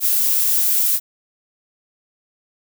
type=noise; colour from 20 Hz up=violet; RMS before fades=-17 dBFS; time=0-1 s; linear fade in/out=50 ms; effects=none